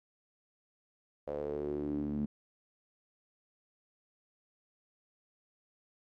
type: tone with band-pass filter sweep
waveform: sawtooth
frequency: 73.42 Hz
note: D2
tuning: in tune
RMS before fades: -36 dBFS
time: 1.27-2.26 s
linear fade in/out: 10 ms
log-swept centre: 550 to 220 Hz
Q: 5.7
effects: none